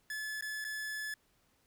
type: tone with dropouts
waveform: 45% pulse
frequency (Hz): 1722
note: A6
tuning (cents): -38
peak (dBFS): -37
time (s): 0.1-1.14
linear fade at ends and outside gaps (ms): 2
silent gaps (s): 0.41-0.423 / 0.643-0.648
effects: pink hiss -72 dBFS RMS until 1.66 s